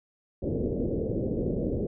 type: low-pass noise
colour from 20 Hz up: white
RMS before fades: -29 dBFS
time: 0.42-1.87 s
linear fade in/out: 5 ms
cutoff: 510 Hz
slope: 48 dB/octave
effects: none